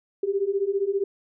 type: beating tone pair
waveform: sine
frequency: 386.2 / 401.2 Hz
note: G4 / G4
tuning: -26 / +40 cents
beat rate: 15 Hz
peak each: -26 / -24 dBFS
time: 0.23-1.04 s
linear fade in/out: 5 ms
effects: none